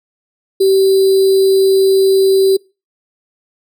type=tone with sample-and-hold; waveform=sine; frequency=385.6 Hz; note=G4; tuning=28 cents flat; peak=-7 dBFS; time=0.6-2.57 s; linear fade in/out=10 ms; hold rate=4410 Hz; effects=noise-tail reverb RT60 0.3 s tail -25 dB re dry